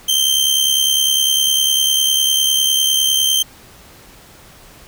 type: tone with amplitude modulation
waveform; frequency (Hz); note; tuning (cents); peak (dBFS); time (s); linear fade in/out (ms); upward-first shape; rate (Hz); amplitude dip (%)
sawtooth; 3136; G7; 0; -7; 0.08-3.43; 10; sine; 69.9; 55
effects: pink hiss -43 dBFS RMS until 4.87 s